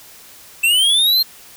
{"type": "linear sweep", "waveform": "square", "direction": "up", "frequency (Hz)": [2637, 4224], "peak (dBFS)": -12, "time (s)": [0.63, 1.23], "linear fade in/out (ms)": 10, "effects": ["white hiss -42 dBFS RMS until 1.56 s"]}